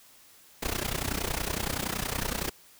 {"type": "noise with amplitude modulation", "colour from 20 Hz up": "pink", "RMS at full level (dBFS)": -28, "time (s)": [0.62, 2.5], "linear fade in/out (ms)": 10, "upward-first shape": "sine", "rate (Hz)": 30.7, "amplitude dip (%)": 85, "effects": ["white hiss -56 dBFS RMS until 2.79 s"]}